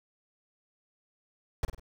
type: noise with echo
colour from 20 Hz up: brown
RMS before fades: -27 dBFS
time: 1.63-1.65 s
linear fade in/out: 2 ms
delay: 49 ms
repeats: 3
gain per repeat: -7 dB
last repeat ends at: 1.797 s
effects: none